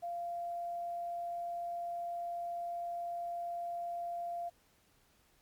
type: tone with quantisation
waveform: sine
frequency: 692 Hz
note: F5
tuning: 16 cents flat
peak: -36 dBFS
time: 0.02-4.5 s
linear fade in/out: 20 ms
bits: 11
effects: pink hiss -69 dBFS RMS until 5.41 s + MP3 96 kbps